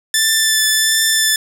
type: tone with vibrato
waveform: 10% pulse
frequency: 1760 Hz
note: A6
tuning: in tune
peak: -3 dBFS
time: 0.14-1.36 s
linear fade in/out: 2 ms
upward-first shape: triangle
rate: 1.4 Hz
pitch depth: 16 cents each way
effects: none